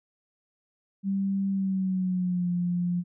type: tone with pitch glide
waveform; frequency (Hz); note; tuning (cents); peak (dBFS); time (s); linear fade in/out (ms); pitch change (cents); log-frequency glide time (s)
sine; 195.5 to 176.19; G3 to F3; -4 to +16; -24; 1.03-3.04; 50; -180; 1.5-2.5
effects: none